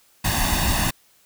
pink noise with comb filter, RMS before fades -21 dBFS, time 0.24-0.91 s, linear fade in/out 10 ms, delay 1.1 ms, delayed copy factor +0.75, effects white hiss -58 dBFS RMS until 1.25 s

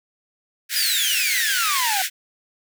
pink high-pass noise, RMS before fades -24 dBFS, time 0.69-2.1 s, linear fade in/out 50 ms, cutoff 1500 Hz, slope 96 dB/octave
sawtooth exponential sweep, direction down, 5040 to 740 Hz, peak -18 dBFS, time 0.76-2.02 s, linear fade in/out 2 ms
effects none

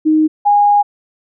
sine tone pair in turn, 311.1 / 821 Hz, D#4 / G#5, 0 / -20 cents, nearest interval octave + perfect fourth, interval 1680 cents, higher second, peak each -8 / -7 dBFS, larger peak second, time 0.05-0.28 / 0.45-0.83 s, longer second, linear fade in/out 20 ms, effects none

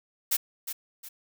blue noise with echo, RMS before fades -25 dBFS, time 0.31-0.37 s, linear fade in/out 10 ms, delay 360 ms, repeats 2, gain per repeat -9 dB, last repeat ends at 1.09 s, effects none

